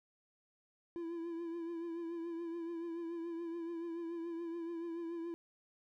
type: tone with vibrato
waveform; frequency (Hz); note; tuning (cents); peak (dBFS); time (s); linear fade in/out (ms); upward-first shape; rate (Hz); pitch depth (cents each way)
triangle; 336.4; E4; +35; -37; 0.96-5.34; 0; triangle; 7; 51
effects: none